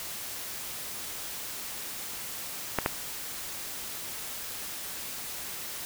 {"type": "clicks", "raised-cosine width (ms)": 0.5, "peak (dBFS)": -9, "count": 2, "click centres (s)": [2.787, 2.861], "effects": ["white hiss -38 dBFS RMS until 5.85 s"]}